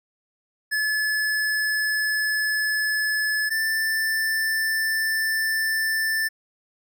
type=tone pair in turn; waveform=square; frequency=1720 / 1770.4 Hz; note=A6 / A6; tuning=-40 / +10 cents; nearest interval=minor second; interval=50 cents; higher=second; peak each=-22 dBFS; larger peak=neither; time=0.71-3.5 / 3.5-6.29 s; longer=neither; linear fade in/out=20 ms; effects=none